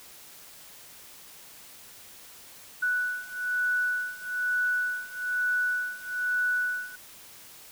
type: beating tone pair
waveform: sine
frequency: 1480 / 1481.1 Hz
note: F#6 / F#6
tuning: 0 / +1 cents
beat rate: 1.1 Hz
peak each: -30 / -28 dBFS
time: 2.82-6.96 s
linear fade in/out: 10 ms
effects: white hiss -49 dBFS RMS until 7.71 s